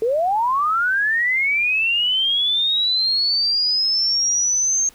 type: linear sweep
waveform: sine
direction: up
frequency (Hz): 429.8 to 6430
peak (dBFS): -16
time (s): 0.02-4.89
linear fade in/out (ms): 2
effects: pink hiss -50 dBFS RMS until 4.94 s